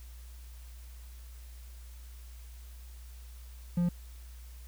triangle tone, 174.61 Hz, F3, in tune, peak -23 dBFS, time 3.77-3.89 s, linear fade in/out 5 ms, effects added 60 Hz sine -45 dBFS peak until 4.67 s + white hiss -59 dBFS RMS until 4.67 s

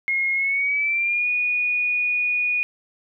sine tone with pitch glide, 2154 to 2460 Hz, C7 to D#7, +50 to -20 cents, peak -19 dBFS, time 0.08-2.63 s, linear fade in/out 0 ms, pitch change +230 cents, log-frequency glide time 0.34-1.28 s, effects none

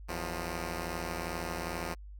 5% pulse tone pair together, 82.41 / 177.37 Hz, E2 / F3, 0 / +27 cents, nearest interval octave + minor second, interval 1327 cents, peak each -26 / -27 dBFS, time 0.08-1.95 s, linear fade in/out 20 ms, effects added 50 Hz sine -44 dBFS peak until 2.19 s

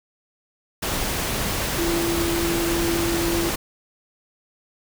sine tone in noise, 338.3 Hz, E4, 45 cents sharp, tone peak -22 dBFS, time 1.78-3.5 s, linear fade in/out 10 ms, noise pink, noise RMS -25 dBFS, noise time 0.82-3.56 s, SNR 0 dB, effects none

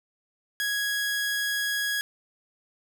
sawtooth tone, 1661.2 Hz, G#6, in tune, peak -22 dBFS, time 0.6-2.01 s, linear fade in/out 0 ms, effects none

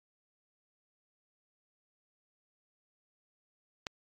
click, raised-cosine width 0.2 ms, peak -18 dBFS, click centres 3.868 s, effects AAC 64 kbps

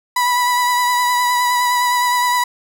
35% pulse tone with vibrato, 983 Hz, B5, 8 cents flat, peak -12 dBFS, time 0.16-2.44 s, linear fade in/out 5 ms, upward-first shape triangle, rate 9.7 Hz, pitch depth 25 cents each way, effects none

